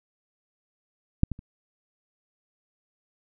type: clicks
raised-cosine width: 5 ms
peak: -6 / -18 / -30 dBFS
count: 3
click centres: 1.234 / 1.317 / 1.391 s
effects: none